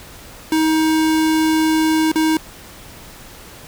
square tone with dropouts, 316 Hz, D#4, 27 cents sharp, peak -14 dBFS, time 0.52-2.37 s, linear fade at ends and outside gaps 2 ms, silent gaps 2.117-2.157 s, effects pink hiss -39 dBFS RMS until 3.67 s

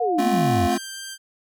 sine exponential sweep, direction down, 493.9 to 79.1 Hz, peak -21 dBFS, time 0-0.68 s, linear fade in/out 20 ms
sine tone with vibrato, 717 Hz, F5, 45 cents sharp, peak -22 dBFS, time 0-0.75 s, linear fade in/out 5 ms, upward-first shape sine, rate 4.2 Hz, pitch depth 24 cents each way
square chord, F major, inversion first, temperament just, 218.3 / 261.9 / 349.2 Hz, A3 / C4 / F4, -13 / +2 / 0 cents, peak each -26 dBFS, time 0.18-0.78 s, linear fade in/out 10 ms
10% pulse tone, 1576 Hz, G6, 9 cents sharp, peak -24 dBFS, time 0.68-1.18 s, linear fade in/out 50 ms
effects none

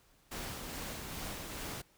pink noise with tremolo, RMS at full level -41 dBFS, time 0.31-1.82 s, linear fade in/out 10 ms, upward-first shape sine, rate 2.4 Hz, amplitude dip 30%, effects pink hiss -67 dBFS RMS until 1.97 s

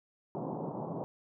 pink band-pass noise, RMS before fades -38 dBFS, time 0.35-1.04 s, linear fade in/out 0 ms, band 130 to 970 Hz, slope 48 dB/octave, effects none

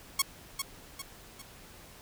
5% pulse tone with echo, 1100 Hz, C#6, 14 cents flat, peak -11 dBFS, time 0.19-0.22 s, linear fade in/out 5 ms, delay 400 ms, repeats 3, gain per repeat -7 dB, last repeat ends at 1.42 s, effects pink hiss -52 dBFS RMS until 2.01 s

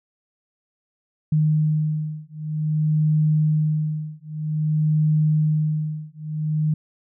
sine beating tone pair, 153.6 / 154.12 Hz, D#3 / D#3, -22 / -16 cents, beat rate 0.52 Hz, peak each -21 dBFS, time 1.32-6.74 s, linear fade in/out 5 ms, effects none

